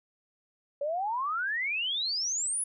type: exponential sweep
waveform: sine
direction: up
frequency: 554 to 10548 Hz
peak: -28 dBFS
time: 0.81-2.64 s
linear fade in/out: 5 ms
effects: none